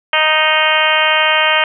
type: harmonic tone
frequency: 311.1 Hz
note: D#4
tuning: in tune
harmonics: 2 / 3 / 4 / 5 / 6 / 7 / 8 / 9 / 10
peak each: -19 / -19 / -19 / -19 / -19 / -19 / -19 / -19 / -19 dBFS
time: 0.13-1.64 s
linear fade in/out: 2 ms
effects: none